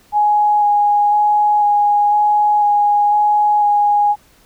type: tone with vibrato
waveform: sine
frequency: 830.6 Hz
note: G#5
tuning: in tune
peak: -10 dBFS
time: 0.12-4.16 s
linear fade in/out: 50 ms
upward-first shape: square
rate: 1 Hz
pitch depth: 10 cents each way
effects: pink hiss -51 dBFS RMS until 4.45 s